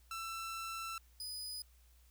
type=tone pair in turn; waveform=sawtooth; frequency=1336 / 4979 Hz; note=E6 / D#8; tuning=+23 / 0 cents; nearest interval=octave + major seventh; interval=2277 cents; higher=second; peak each=-37 / -39 dBFS; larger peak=first; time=0.11-0.98 / 1.2-1.62 s; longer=first; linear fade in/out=2 ms; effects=added 60 Hz sine -62 dBFS peak until 2.1 s + white hiss -71 dBFS RMS until 2.1 s